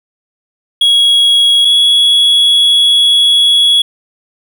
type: tone pair in turn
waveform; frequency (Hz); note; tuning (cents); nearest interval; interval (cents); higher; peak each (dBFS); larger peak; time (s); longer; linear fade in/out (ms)
triangle; 3322 / 3357; G#7 / G#7; 0 / +18; unison; 18; second; -4; neither; 0.81-1.65 / 1.65-3.82; second; 5
effects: none